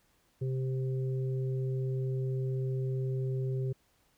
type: harmonic tone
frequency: 130.81 Hz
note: C3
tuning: in tune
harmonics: 1 / 3 / 4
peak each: -30 / -38 / -50 dBFS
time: 0.41-3.73 s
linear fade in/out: 10 ms
effects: pink hiss -70 dBFS RMS until 4.17 s